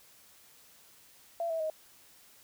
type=tone with pitch steps; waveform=sine; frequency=675 / 650.9 / 627.6 Hz; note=E5 / E5 / D#5; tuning=+41 / -22 / +15 cents; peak=-30 dBFS; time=1.4-1.7 s; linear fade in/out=2 ms; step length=100 ms; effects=white hiss -59 dBFS RMS until 2.43 s